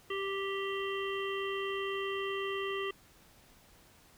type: harmonic tone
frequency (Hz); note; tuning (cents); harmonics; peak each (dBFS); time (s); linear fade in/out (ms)
392; G4; 0; 1 / 3 / 5 / 7 / 8; -35 / -40 / -42 / -43 / -44; 0.1-2.91; 5
effects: pink hiss -61 dBFS RMS until 4.17 s

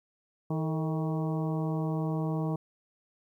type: harmonic tone with a mistuned harmonic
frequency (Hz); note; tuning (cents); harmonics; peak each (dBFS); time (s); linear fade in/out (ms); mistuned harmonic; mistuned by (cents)
159; D#3; +38; 1 / 2 / 3 / 4 / 5 / 6 / 7; -29 / -35 / -39 / -41 / -43 / -45 / -46; 0.5-2.56; 5; 3; -73
effects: 11-bit

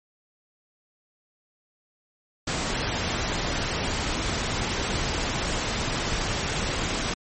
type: noise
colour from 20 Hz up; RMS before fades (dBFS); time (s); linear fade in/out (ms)
pink; -27; 2.47-7.14; 5
effects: MP3 32 kbps

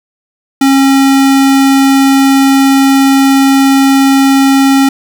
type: tone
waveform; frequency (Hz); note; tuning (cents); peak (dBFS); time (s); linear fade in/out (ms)
square; 271.7; C#4; -35; -5; 0.61-4.89; 5
effects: 7-bit

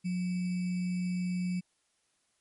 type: tone with sample-and-hold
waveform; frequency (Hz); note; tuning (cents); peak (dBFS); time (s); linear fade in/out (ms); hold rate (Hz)
sine; 180; F#3; -47; -29; 0.04-1.61; 20; 2450
effects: white hiss -74 dBFS RMS until 2.4 s + MP3 48 kbps

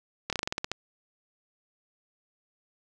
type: slowing click train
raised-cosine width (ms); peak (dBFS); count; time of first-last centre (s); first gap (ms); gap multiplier
0.2; -12; 10; 0.3-0.716; 27; 1.13
effects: none

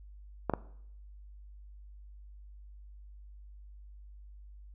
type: clicks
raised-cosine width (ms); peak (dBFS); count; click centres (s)
1; -14; 2; 0.497 / 0.537
effects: noise-tail reverb RT60 0.7 s tail -19 dB re dry + added 50 Hz sine -48 dBFS peak until 4.74 s

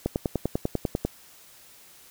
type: click train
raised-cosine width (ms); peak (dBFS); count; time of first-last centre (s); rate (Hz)
2; -11; 11; 0.06-1.05; 10.1
effects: white hiss -52 dBFS RMS until 2.1 s

